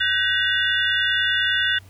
sine tone cluster, 1515 / 1625 / 1903 / 2847 / 3498 Hz, F#6 / G#6 / A#6 / F7 / A7, +40 / -38 / +35 / +33 / -11 cents, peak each -22 / -29 / -26 / -25 / -24 dBFS, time 0-1.79 s, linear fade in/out 10 ms, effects added 95 Hz sine -44 dBFS peak until 1.89 s + pink hiss -54 dBFS RMS until 1.89 s

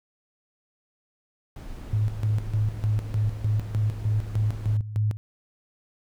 brown noise, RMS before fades -38 dBFS, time 1.56-4.77 s, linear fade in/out 2 ms
sine tone with tremolo, 106.3 Hz, G#2, 41 cents sharp, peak -20 dBFS, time 1.93-5.17 s, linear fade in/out 0 ms, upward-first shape square, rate 3.3 Hz, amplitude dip 75%
effects none

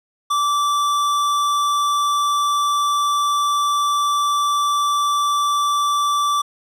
sine tone with tanh clipping, 1164 Hz, D6, 16 cents flat, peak -18 dBFS, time 0.3-6.42 s, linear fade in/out 10 ms, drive 17 dB, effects none

